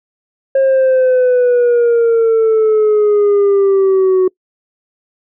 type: exponential sweep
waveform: sine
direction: down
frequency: 540 to 369.6 Hz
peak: -5 dBFS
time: 0.55-4.28 s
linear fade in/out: 5 ms
effects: noise-tail reverb RT60 0.1 s tail -25 dB re dry + tanh soft clip ceiling -7 dBFS